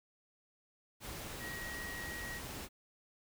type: tone in noise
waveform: sine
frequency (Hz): 1900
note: A#6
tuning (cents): +33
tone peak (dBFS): -43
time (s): 1.39-2.41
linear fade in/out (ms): 50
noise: pink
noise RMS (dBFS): -45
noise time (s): 1-2.69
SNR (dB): -1
effects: none